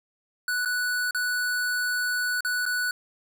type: tone with dropouts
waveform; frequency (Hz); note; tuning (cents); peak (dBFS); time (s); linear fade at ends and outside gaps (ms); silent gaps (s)
square; 1480; F#6; 0; -25; 0.48-2.91; 2; 0.65-0.657 / 1.109-1.147 / 2.407-2.448 / 2.655-2.662
effects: none